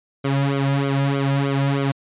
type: tone with flanger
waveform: sawtooth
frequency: 138.59 Hz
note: C#3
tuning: in tune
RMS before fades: -20 dBFS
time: 0.24-1.92 s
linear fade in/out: 10 ms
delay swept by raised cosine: 1.1 to 2.7 ms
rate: 3.2 Hz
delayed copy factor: -0.85
effects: resampled to 8000 Hz